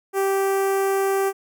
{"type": "tone with notch filter", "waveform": "sawtooth", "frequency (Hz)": 390, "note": "G4", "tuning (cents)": -9, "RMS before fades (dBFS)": -21, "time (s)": [0.13, 1.33], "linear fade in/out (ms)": 50, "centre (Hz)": 3900, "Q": 0.55, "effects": []}